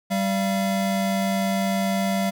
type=tone pair together; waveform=square; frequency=194.7 / 683.9 Hz; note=G3 / F5; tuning=-12 / -36 cents; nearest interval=octave + minor seventh; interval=2176 cents; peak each=-23 / -27 dBFS; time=0.1-2.31 s; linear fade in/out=20 ms; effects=none